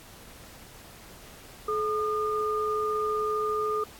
sine tone pair together, 428.8 / 1216 Hz, A4 / D#6, -45 / -40 cents, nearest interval octave + tritone, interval 1805 cents, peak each -28 dBFS, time 1.68-3.84 s, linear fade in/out 5 ms, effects pink hiss -49 dBFS RMS until 3.99 s + AAC 64 kbps

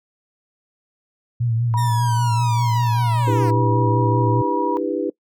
sine tone with vibrato, 116.54 Hz, A#2, in tune, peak -17 dBFS, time 1.4-4.42 s, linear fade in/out 10 ms, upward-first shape triangle, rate 5.1 Hz, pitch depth 68 cents each way
sine tone, 964 Hz, B5, 42 cents flat, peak -21 dBFS, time 1.74-4.77 s, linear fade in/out 0 ms
10% pulse linear sweep, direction down, 1864.7 to 320 Hz, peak -23 dBFS, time 1.77-3.51 s, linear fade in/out 10 ms
sine chord, E minor seventh, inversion third, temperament just, 296.7 / 329.6 / 395.6 / 494.4 Hz, D4 / E4 / G4 / B4, +18 / 0 / +16 / +2 cents, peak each -25 dBFS, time 3.27-5.1 s, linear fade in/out 5 ms
effects noise-tail reverb RT60 0.1 s tail -22 dB re dry

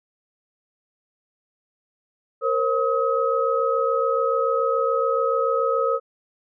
sine tone cluster, 466 / 533 / 1272 Hz, A#4 / C5 / D#6, -1 / +32 / +38 cents, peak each -23 dBFS, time 2.41-6 s, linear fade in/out 50 ms, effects none

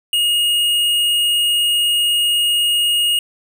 sine tone with tanh clipping, 2864 Hz, F7, 43 cents sharp, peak -15 dBFS, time 0.13-3.19 s, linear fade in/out 2 ms, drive 13 dB, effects none

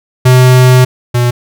square tone pair in turn, 127.3 / 121.66 Hz, C3 / B2, -47 / -26 cents, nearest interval minor second, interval 79 cents, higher first, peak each -3 / -8 dBFS, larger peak first, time 0.25-0.85 / 1.14-1.31 s, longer first, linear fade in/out 10 ms, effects none

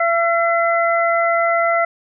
harmonic tone, 676 Hz, E5, 43 cents sharp, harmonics 1 / 2 / 3, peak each -16 / -19 / -21 dBFS, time 0-1.85 s, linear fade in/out 5 ms, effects none

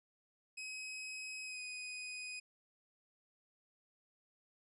sawtooth tone with pitch glide, 2541 to 2494 Hz, D#7 to D#7, +36 to +3 cents, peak -40 dBFS, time 0.57-2.4 s, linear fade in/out 10 ms, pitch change -33 cents, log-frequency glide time 1.44-1.61 s, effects resampled to 24000 Hz

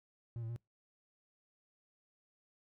triangle tone with pitch steps, 117.4 / 113.1 / 118 Hz, A#2 / A2 / A#2, +13 / +48 / +22 cents, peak -37 dBFS, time 0.36-0.561 s, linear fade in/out 0 ms, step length 67 ms, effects noise-tail reverb RT60 0.2 s tail -25 dB re dry

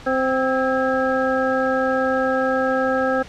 harmonic tone with a mistuned harmonic, 261.4 Hz, C4, 1 cent flat, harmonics 1 / 2 / 3 / 5 / 6, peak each -24 / -20 / -26 / -26 / -26 dBFS, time 0.06-3.23 s, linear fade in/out 10 ms, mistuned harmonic 6, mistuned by +59 cents, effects pink hiss -41 dBFS RMS until 3.28 s + low-pass 5000 Hz 12 dB/octave

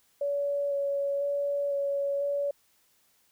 sine tone with vibrato, 565 Hz, C#5, 33 cents sharp, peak -26 dBFS, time 0.21-2.51 s, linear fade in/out 5 ms, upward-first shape square, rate 1 Hz, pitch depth 11 cents each way, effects white hiss -67 dBFS RMS until 3.31 s

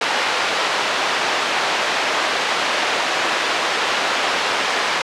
pink band-pass noise, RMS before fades -20 dBFS, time 0.01-5.02 s, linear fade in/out 5 ms, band 620 to 4000 Hz, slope 12 dB/octave, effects low-pass 9000 Hz 12 dB/octave

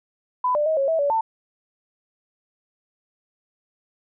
sine tone with pitch steps, 1000 / 594 / 633 / 548 / 649 / 571 / 894 Hz, B5 / D5 / D#5 / C#5 / E5 / D5 / A5, +21 / +20 / +30 / -20 / -27 / -49 / +27 cents, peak -18 dBFS, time 0.44-1.21 s, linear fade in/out 5 ms, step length 110 ms, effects none

